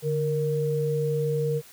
sine tone pair together, 146.84 / 466.2 Hz, D3 / A#4, 0 / 0 cents, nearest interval octave + minor sixth, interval 2000 cents, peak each -26 / -25 dBFS, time 0.02-1.62 s, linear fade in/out 50 ms, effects white hiss -50 dBFS RMS until 1.72 s

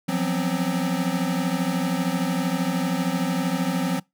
square tone cluster, 171.8 / 184.8 / 249.7 / 264.7 Hz, F3 / F#3 / B3 / C4, -28 / -2 / +19 / +20 cents, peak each -28 / -27 / -32 / -28 dBFS, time 0.08-4 s, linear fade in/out 10 ms, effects noise-tail reverb RT60 0.2 s tail -24 dB re dry

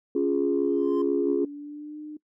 sine chord, Db major, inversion none, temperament equal with one note detuned, 278.9 / 349.2 / 415.3 Hz, Db4 / F4 / Ab4, +11 / 0 / 0 cents, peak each -25 dBFS, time 0.15-1.45 s, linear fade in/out 5 ms
triangle tone with exponential growth, 1041 Hz, C6, 9 cents flat, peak -33 dBFS, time 0.42-1.02 s, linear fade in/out 5 ms, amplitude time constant 130 ms
sine tone with pitch glide, 285.7 to 302.7 Hz, D4 to D#4, -48 to -48 cents, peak -35 dBFS, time 1.21-2.17 s, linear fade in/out 5 ms, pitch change +100 cents, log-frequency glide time 1.42-1.99 s
effects noise-tail reverb RT60 0.1 s tail -22 dB re dry + tanh soft clip ceiling -13 dBFS

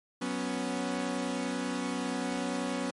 sawtooth chord, F# suspended fourth, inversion none, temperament equal, 185 / 246.9 / 277.2 Hz, F#3 / B3 / C#4, 0 / 0 / 0 cents, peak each -34 / -30 / -31 dBFS, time 0.21-2.91 s, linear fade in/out 10 ms, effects MP3 48 kbps

